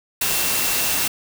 sine tone in noise, 2700 Hz, E7, 41 cents sharp, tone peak -30 dBFS, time 0.21-1.08 s, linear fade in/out 5 ms, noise white, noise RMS -21 dBFS, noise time 0.21-1.08 s, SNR -12 dB, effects none

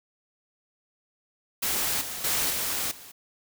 white noise with level steps, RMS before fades -27 / -35 / -26 / -29 / -46 dBFS, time 1.62-3.12 s, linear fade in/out 10 ms, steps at 2.01 / 2.24 / 2.5 / 2.91 s, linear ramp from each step 5 ms, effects none

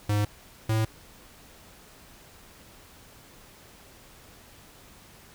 square tone pair in turn, 103.83 / 110.32 Hz, G#2 / A2, 0 / +5 cents, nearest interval minor second, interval 105 cents, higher second, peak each -23 dBFS, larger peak neither, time 0.09-0.25 / 0.69-0.85 s, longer neither, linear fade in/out 5 ms, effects pink hiss -52 dBFS RMS until 5.34 s

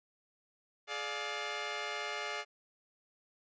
10% pulse chord, D diminished, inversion second, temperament just, 422.9 / 587.3 / 704.8 Hz, Ab4 / D5 / F5, +31 / 0 / +16 cents, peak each -33 dBFS, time 0.87-2.45 s, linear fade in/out 50 ms, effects resampled to 16000 Hz

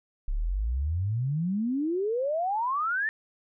sine exponential sweep, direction up, 32.63 to 1822 Hz, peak -25 dBFS, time 0.28-3.09 s, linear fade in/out 0 ms, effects none

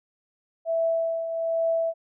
sine tone with tremolo, 659.3 Hz, E5, in tune, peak -20 dBFS, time 0.65-1.94 s, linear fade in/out 50 ms, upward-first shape triangle, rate 1.2 Hz, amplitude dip 60%, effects none

